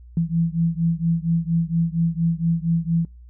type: beating tone pair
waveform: sine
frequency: 164.8 / 169.1 Hz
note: E3 / E3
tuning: 0 / +44 cents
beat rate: 4.3 Hz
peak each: -21 / -22 dBFS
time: 0.17-3.05 s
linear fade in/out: 2 ms
effects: noise-tail reverb RT60 0.3 s tail -26 dB re dry + added 60 Hz sine -41 dBFS peak until 3.29 s